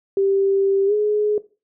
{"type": "tone with pitch glide", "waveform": "sine", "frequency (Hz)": [392, 420.1], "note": ["G4", "G#4"], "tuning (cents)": [0, 20], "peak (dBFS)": -15, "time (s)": [0.17, 1.38], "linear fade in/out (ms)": 2, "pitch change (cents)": 120, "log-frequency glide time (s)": [0.86, 0.93], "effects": ["noise-tail reverb RT60 0.3 s tail -17 dB re dry"]}